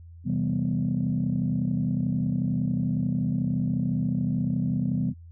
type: chord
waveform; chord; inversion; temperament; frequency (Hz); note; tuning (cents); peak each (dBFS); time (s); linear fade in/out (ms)
sine; C major seventh; none; equal; 130.81 / 164.81 / 196 / 246.9; C3 / E3 / G3 / B3; 0 / 0 / 0 / 0; -28; 0.24-5.14; 50
effects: tanh soft clip ceiling -16 dBFS + added 84 Hz sine -43 dBFS peak until 5.31 s

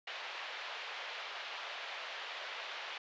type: band-pass noise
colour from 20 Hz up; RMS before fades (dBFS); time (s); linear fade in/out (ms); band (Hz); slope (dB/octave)
white; -44; 0.07-2.98; 5; 540 to 3500; 24
effects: resampled to 16000 Hz

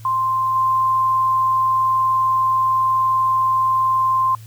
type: tone with level steps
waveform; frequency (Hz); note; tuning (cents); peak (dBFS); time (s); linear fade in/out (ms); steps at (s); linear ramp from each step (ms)
sine; 1046.5; C6; 0; -16 / -14; 0.05-4.35; 2; 0.55; 10
effects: added 111 Hz sine -36 dBFS peak until 4.46 s + white hiss -49 dBFS RMS until 4.46 s

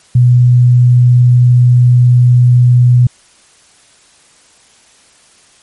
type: tone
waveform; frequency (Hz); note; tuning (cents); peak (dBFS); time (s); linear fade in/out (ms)
sine; 123.2; B2; -4; -3; 0.15-3.07; 5
effects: white hiss -46 dBFS RMS until 5.62 s + MP3 48 kbps

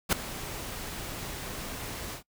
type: noise with ADSR envelope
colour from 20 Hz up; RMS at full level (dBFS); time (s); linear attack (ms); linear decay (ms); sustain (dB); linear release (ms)
pink; -21; 0.09-2.23; 36; 4; -17; 99
effects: noise-tail reverb RT60 0.1 s tail -22 dB re dry

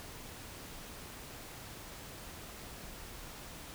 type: silence
effects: pink hiss -48 dBFS RMS until 3.74 s

